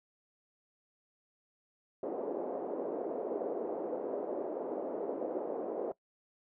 white band-pass noise, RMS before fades -37 dBFS, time 2.03-5.92 s, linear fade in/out 2 ms, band 320 to 560 Hz, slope 24 dB/octave, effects noise-tail reverb RT60 0.1 s tail -20 dB re dry

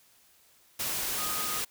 sine tone in noise, 1244.5 Hz, D#6, in tune, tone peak -37 dBFS, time 1.18-1.6 s, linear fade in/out 10 ms, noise white, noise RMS -32 dBFS, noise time 0.79-1.65 s, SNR -8 dB, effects white hiss -62 dBFS RMS until 1.7 s

